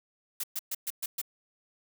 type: noise bursts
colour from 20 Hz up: blue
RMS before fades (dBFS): -33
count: 6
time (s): 0.4-1.216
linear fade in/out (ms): 5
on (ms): 36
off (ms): 120
effects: none